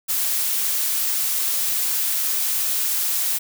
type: noise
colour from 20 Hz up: blue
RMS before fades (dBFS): -22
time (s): 0.08-3.39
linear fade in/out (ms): 20
effects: none